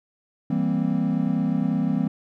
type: chord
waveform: triangle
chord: C dominant seventh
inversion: first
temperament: equal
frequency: 164.81 / 196 / 233.1 / 261.6 Hz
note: E3 / G3 / Bb3 / C4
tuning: 0 / 0 / 0 / 0 cents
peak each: -24 dBFS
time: 0.5-2.08 s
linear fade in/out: 5 ms
effects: none